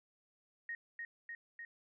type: tone with echo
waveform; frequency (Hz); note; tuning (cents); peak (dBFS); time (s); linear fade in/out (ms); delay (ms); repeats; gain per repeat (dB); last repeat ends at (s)
sine; 1864.7; A#6; 0; -39; 0.69-0.75; 2; 300; 3; -2; 1.65
effects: none